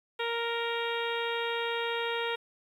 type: harmonic tone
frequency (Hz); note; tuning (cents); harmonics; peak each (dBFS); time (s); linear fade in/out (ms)
466.2; A#4; 0; 1 / 2 / 3 / 4 / 5 / 6 / 7 / 8; -33 / -36 / -38 / -39 / -40 / -41 / -41 / -42; 0.19-2.36; 10
effects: 10-bit